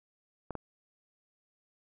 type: clicks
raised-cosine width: 1 ms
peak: -23 dBFS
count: 2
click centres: 0.507 / 0.553 s
effects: none